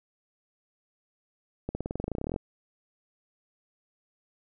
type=accelerating click train; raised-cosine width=2 ms; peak=-18 dBFS; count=19; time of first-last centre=1.69-2.362 s; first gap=60 ms; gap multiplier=0.94; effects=none